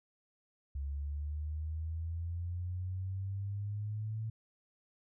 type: exponential sweep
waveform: sine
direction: up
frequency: 69 to 111.6 Hz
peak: -35 dBFS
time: 0.75-4.3 s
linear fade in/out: 5 ms
effects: none